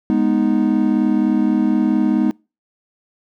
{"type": "chord", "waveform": "triangle", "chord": "G# minor", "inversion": "none", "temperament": "equal", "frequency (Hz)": [207.7, 246.9, 311.1], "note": ["G#3", "B3", "D#4"], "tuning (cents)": [0, 0, 0], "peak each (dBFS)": -16, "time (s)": [0.1, 2.31], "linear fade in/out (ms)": 0, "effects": ["noise-tail reverb RT60 0.3 s tail -26 dB re dry"]}